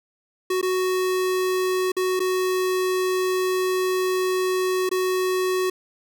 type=tone with dropouts; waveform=square; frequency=370.6 Hz; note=F#4; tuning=3 cents sharp; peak=-21 dBFS; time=0.5-5.7 s; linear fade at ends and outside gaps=5 ms; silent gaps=0.614-0.627 / 1.919-1.966 / 2.195-2.201 / 4.892-4.913 s; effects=none